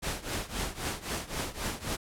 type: noise with tremolo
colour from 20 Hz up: pink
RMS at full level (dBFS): -31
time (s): 0.02-1.97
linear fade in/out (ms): 20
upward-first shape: triangle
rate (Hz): 3.8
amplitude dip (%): 90
effects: low-pass 12000 Hz 12 dB/octave